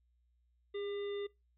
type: harmonic tone with a mistuned harmonic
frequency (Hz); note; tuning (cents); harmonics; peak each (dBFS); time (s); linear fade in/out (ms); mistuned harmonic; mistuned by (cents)
399.8; G4; +34; 1 / 3 / 5 / 7 / 9; -37 / -56 / -53 / -60 / -53; 0.74-1.27; 10; 1; +26
effects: noise-tail reverb RT60 0.2 s tail -21 dB re dry + added 60 Hz sine -70 dBFS peak until 1.57 s